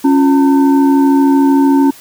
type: tone with frequency modulation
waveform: sine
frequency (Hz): 276.4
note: C#4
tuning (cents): -5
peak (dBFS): -6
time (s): 0.04-1.91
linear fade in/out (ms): 10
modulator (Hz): 626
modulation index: 0.59
effects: white hiss -38 dBFS RMS until 2 s